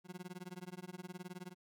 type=tone with tremolo; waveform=30% pulse; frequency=180.9 Hz; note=F#3; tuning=39 cents flat; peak=-40 dBFS; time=0.04-1.55 s; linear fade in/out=50 ms; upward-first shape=sine; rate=19 Hz; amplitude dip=100%; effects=none